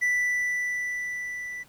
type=tone with level ramp; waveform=triangle; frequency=1975.5 Hz; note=B6; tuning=in tune; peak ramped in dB=-19 to -32 dBFS; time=0.01-1.64 s; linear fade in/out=20 ms; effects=pink hiss -57 dBFS RMS until 1.68 s